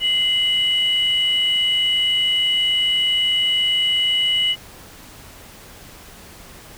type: tone pair together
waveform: sine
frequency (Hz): 2071 / 2943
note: C7 / F#7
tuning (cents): -18 / -10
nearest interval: tritone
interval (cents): 608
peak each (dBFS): -25 / -15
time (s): 0-4.56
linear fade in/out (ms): 50
effects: tanh soft clip ceiling -11 dBFS + pink hiss -42 dBFS RMS until 6.77 s